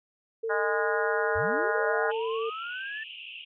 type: tone with vibrato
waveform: sine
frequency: 449.2 Hz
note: A4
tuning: 36 cents sharp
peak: -28 dBFS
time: 0.43-2.5 s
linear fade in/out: 10 ms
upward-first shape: square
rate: 9.5 Hz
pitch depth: 10 cents each way
type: harmonic tone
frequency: 206.5 Hz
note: G#3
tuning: 10 cents flat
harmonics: 3 / 4 / 5 / 6 / 7 / 8 / 9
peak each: -32 / -34 / -35 / -38 / -30 / -35 / -40 dBFS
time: 0.49-2.12 s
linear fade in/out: 20 ms
type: linear sweep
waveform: sine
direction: up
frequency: 65.7 to 1789 Hz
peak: -34 dBFS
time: 1.35-3.04 s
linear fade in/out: 10 ms
type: band-pass noise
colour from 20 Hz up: white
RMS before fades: -43 dBFS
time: 2.1-3.45 s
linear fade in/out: 10 ms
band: 2600 to 3000 Hz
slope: 96 dB/octave
effects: none